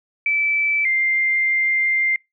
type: tone pair in turn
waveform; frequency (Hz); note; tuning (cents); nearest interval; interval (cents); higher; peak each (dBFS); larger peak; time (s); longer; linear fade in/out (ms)
sine; 2316 / 2098; D7 / C7; -25 / +4; major second; 171; first; -16; neither; 0.26-0.85 / 0.85-2.16; second; 2
effects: noise-tail reverb RT60 0.2 s tail -25 dB re dry